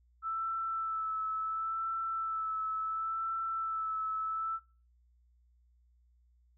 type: tone with vibrato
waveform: sine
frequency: 1318.5 Hz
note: E6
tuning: in tune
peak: -32 dBFS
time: 0.22-4.6 s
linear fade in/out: 50 ms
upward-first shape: sine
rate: 0.71 Hz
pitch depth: 22 cents each way
effects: noise-tail reverb RT60 0.4 s tail -25 dB re dry + added 60 Hz sine -64 dBFS peak until 6.57 s